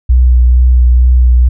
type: tone with vibrato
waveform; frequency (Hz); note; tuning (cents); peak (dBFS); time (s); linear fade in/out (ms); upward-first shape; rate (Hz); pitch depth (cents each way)
sine; 61.74; B1; 0; -3; 0.09-1.49; 10; sine; 2.2; 20
effects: none

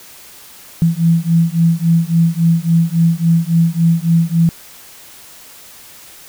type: beating tone pair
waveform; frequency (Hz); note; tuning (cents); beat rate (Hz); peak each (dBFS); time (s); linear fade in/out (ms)
sine; 164.81 / 168.41; E3 / E3; 0 / +37; 3.6; -13; 0.82-4.49; 0
effects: white hiss -39 dBFS RMS until 6.28 s

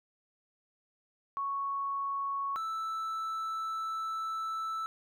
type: tone pair in turn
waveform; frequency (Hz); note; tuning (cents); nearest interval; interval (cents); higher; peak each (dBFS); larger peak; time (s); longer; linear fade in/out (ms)
sine / triangle; 1108.7 / 1318.5; C#6 / E6; 0 / 0; minor third; 300; second; -31 / -31; neither; 1.37-2.56 / 2.56-4.86; second; 0
effects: none

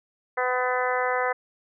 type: harmonic tone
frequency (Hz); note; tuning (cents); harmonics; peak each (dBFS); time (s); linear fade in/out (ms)
251.6; B3; +32; 2 / 3 / 4 / 5 / 6 / 7 / 8; -27 / -29 / -30 / -31 / -32 / -32 / -33; 0.37-1.33; 10
effects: none

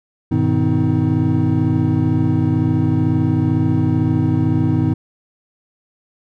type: tone cluster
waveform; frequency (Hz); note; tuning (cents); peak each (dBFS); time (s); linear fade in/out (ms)
triangle; 101.1 / 123.2 / 156.9 / 255.6 / 316.1; G#2 / B2 / D#3 / C4 / D#4; -46 / -4 / +15 / -40 / +27; -18; 0.31-4.94; 10
effects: none

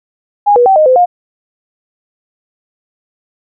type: tone with pitch steps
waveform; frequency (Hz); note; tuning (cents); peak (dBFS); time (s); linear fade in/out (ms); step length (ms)
sine; 821 / 485.3 / 770 / 618 / 513 / 711; G#5 / B4 / G5 / D#5 / C5 / F5; -20 / -30 / -31 / -12 / -34 / +31; -4; 0.46-1.06; 20; 100
effects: none

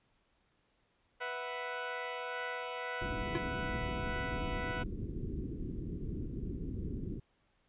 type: chord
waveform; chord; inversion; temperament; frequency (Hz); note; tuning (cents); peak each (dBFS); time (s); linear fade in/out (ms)
15% pulse; B suspended fourth; none; equal; 493.9 / 659.3 / 740; B4 / E5 / F#5; 0 / 0 / 0; -33 / -38 / -37; 1.2-4.84; 20
type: low-pass noise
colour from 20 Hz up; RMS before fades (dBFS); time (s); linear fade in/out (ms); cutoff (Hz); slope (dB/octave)
pink; -39; 3.01-7.2; 10; 390; 48
type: tone with exponential decay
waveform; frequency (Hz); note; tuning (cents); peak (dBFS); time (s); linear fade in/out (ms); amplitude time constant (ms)
square; 340; F4; -46; -29; 3.35-3.44; 2; 18
effects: pink hiss -74 dBFS RMS until 7.68 s + resampled to 8000 Hz

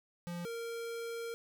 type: tone pair in turn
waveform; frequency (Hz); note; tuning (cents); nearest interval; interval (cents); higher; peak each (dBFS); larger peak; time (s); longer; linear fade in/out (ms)
square; 173.5 / 463.5; F3 / A#4; -11 / -10; octave + perfect fourth; 1701; second; -39 / -39; neither; 0.27-0.45 / 0.45-1.34; second; 0
effects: none

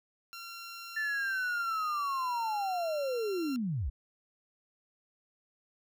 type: tone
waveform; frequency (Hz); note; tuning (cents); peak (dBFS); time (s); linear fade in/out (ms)
15% pulse; 1371; F6; -32; -36; 0.33-3.56; 0
type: linear sweep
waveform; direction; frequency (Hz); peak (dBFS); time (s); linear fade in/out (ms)
sine; down; 1774 to 49.25; -30; 0.96-3.9; 10
effects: none

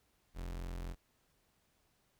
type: tone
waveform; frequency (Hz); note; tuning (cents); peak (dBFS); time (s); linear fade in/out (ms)
40% pulse; 43.65; F1; 0; -39; 0.34-0.96; 50
effects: pink hiss -75 dBFS RMS until 2.19 s

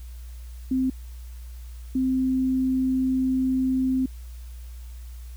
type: tone pair in turn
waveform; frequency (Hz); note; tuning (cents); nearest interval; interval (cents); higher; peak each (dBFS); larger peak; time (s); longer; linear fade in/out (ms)
sine; 260 / 260; C4 / C4; -11 / -11; unison; 0; neither; -20; neither; 0.71-0.9 / 1.95-4.06; second; 5
effects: added 60 Hz sine -36 dBFS peak until 5.36 s + white hiss -55 dBFS RMS until 5.36 s

